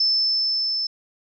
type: tone with level ramp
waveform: sine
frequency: 5274 Hz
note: E8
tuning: in tune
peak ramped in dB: -16 to -22 dBFS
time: 0-0.87 s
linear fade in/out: 5 ms
effects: none